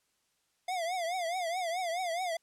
square tone with vibrato, 702 Hz, F5, 9 cents sharp, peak -32 dBFS, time 0.68-2.37 s, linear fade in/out 5 ms, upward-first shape triangle, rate 4.7 Hz, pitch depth 150 cents each way, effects white hiss -75 dBFS RMS until 2.42 s + low-pass 10000 Hz 12 dB/octave

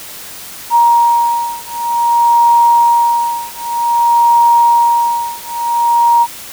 sine beating tone pair, 941 / 941.53 Hz, A#5 / A#5, +16 / +17 cents, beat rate 0.53 Hz, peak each -11 dBFS, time 0.7-6.27 s, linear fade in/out 50 ms, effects white hiss -30 dBFS RMS until 6.52 s

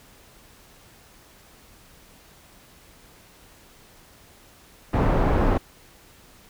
pink low-pass noise, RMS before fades -20 dBFS, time 4.93-5.58 s, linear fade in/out 10 ms, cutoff 1000 Hz, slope 12 dB/octave, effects pink hiss -52 dBFS RMS until 6.49 s

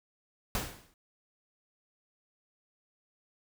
pink noise with exponential decay, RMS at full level -30 dBFS, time 0.55-0.94 s, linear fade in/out 1 ms, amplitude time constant 83 ms, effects none

